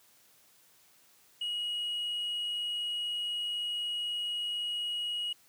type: tone with tanh clipping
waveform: sine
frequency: 2899 Hz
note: F#7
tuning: 36 cents flat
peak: -32 dBFS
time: 1.41-5.33 s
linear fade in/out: 5 ms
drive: 1 dB
effects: white hiss -63 dBFS RMS until 5.48 s + high-pass 80 Hz 12 dB/octave